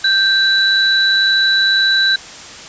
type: tone pair together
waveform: sine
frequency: 1568 / 3951 Hz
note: G6 / B7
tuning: 0 / 0 cents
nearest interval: octave + major third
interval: 1600 cents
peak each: -13 dBFS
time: 0.04-2.16 s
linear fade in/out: 5 ms
effects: white hiss -33 dBFS RMS until 2.68 s + resampled to 16000 Hz